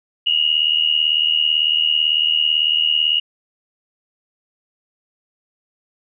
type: tone pair together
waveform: sine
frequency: 2840 / 2918 Hz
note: F7 / F#7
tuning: +28 / -25 cents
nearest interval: unison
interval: 47 cents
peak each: -17 dBFS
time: 0.26-3.2 s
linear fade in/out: 10 ms
effects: none